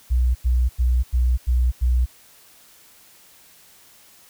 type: tone bursts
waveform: sine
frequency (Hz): 61.74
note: B1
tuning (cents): 0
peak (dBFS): -15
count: 6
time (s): 0.1-2.06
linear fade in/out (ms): 20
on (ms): 250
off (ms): 92
effects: white hiss -51 dBFS RMS until 4.29 s